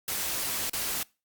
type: noise with dropouts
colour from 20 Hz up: white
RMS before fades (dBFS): -31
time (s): 0.08-1.03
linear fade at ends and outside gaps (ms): 2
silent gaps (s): 0.697-0.733
effects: noise-tail reverb RT60 0.3 s tail -24 dB re dry + Opus 48 kbps